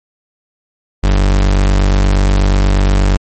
40% pulse tone, 48.39 Hz, G1, 22 cents flat, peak -7 dBFS, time 1.03-3.17 s, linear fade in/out 10 ms, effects MP3 32 kbps

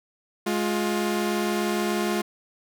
sawtooth tone pair together, 210.1 / 353.4 Hz, G#3 / F4, +20 / +21 cents, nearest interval major sixth, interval 901 cents, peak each -22 dBFS, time 0.46-2.22 s, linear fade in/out 10 ms, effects none

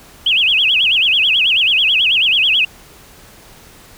sine tone with vibrato, 2901 Hz, F#7, 35 cents flat, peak -10 dBFS, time 0.26-2.65 s, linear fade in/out 5 ms, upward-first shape sine, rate 9.2 Hz, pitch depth 260 cents each way, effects pink hiss -42 dBFS RMS until 3.97 s

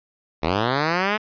5% pulse linear sweep, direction up, 73.42 to 218.6 Hz, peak -8 dBFS, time 0.42-1.18 s, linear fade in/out 20 ms, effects resampled to 11025 Hz

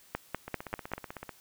two click trains, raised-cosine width 0.5 ms, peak -24 / -16 dBFS, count 14 / 5, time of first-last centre 0.48-1.292 / 0.15-0.936 s, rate 16 / 5.09 Hz, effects white hiss -59 dBFS RMS until 1.4 s

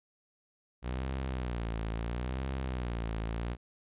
sawtooth tone with vibrato, 60.5 Hz, B1, 35 cents flat, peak -29 dBFS, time 0.82-3.57 s, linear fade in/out 50 ms, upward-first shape sine, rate 0.74 Hz, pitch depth 160 cents each way, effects resampled to 8000 Hz

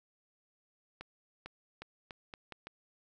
accelerating click train, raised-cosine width 0.3 ms, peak -28 dBFS, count 7, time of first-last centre 1.01-2.67 s, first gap 450 ms, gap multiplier 0.8, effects none

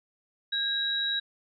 sine tone pair together, 1624 / 3863 Hz, G#6 / B7, -39 / -39 cents, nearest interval octave + minor third, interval 1500 cents, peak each -32 / -27 dBFS, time 0.52-1.2 s, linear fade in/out 10 ms, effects none

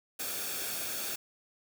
white noise with comb filter, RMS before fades -36 dBFS, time 0.19-1.16 s, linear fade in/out 10 ms, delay 1 ms, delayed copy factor -0.55, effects none

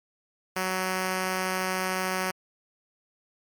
5% pulse tone, 186.4 Hz, F#3, 13 cents sharp, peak -15 dBFS, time 0.56-2.31 s, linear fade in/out 2 ms, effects MP3 96 kbps

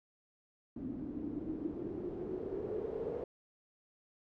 white noise with low-pass filter sweep, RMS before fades -40 dBFS, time 0.76-3.24 s, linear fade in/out 2 ms, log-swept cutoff 260 to 470 Hz, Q 6.7, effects none

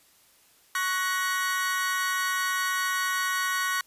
40% pulse chord, F# major, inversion second, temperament equal with one note detuned, 1108.7 / 1480 / 1891.8 Hz, C#6 / F#6 / A#6, 0 / 0 / +25 cents, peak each -29 dBFS, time 0.75-3.81 s, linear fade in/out 2 ms, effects white hiss -60 dBFS RMS until 3.86 s + resampled to 32000 Hz

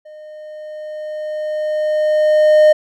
triangle tone with level ramp, 612 Hz, D#5, 29 cents flat, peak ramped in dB -33 to -3 dBFS, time 0.05-2.73 s, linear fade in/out 10 ms, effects none

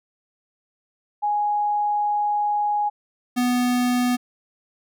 sine / square tone pair in turn, 830.6 / 246.9 Hz, G#5 / B3, 0 / 0 cents, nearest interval octave + major sixth, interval 2100 cents, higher first, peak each -19 dBFS, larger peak neither, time 1.22-2.9 / 3.36-4.17 s, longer first, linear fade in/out 20 ms, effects none

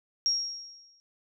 sine tone with exponential decay, 5588 Hz, F8, in tune, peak -21 dBFS, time 0.26-1 s, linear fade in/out 0 ms, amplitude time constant 160 ms, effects none

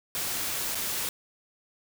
white noise with dropouts, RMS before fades -31 dBFS, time 0.15-1.09 s, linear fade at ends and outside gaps 1 ms, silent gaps 0.748-0.753 s, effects none

